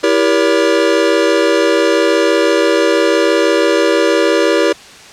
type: chord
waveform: square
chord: E diminished seventh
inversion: none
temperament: just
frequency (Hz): 329.6 / 395.6 / 474.7 / 569.6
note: E4 / G4 / Bb4 / Db5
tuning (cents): 0 / +16 / +31 / +47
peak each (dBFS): -16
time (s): 0.03-4.73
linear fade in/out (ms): 10
effects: white hiss -36 dBFS RMS until 5.12 s + low-pass 6000 Hz 12 dB/octave